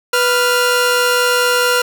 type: tone pair together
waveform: sawtooth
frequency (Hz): 493.2 / 1395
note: B4 / F6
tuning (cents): -2 / -2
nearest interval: octave + tritone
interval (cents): 1800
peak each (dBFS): -11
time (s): 0.13-1.82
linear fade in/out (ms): 5
effects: none